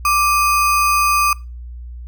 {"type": "tone with sample-and-hold", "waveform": "sine", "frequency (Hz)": 1174.7, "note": "D6", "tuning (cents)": 0, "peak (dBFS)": -12, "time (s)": [0.05, 1.33], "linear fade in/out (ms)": 2, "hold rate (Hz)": 3675, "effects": ["noise-tail reverb RT60 0.3 s tail -23 dB re dry", "added 60 Hz sine -29 dBFS peak until 2.07 s"]}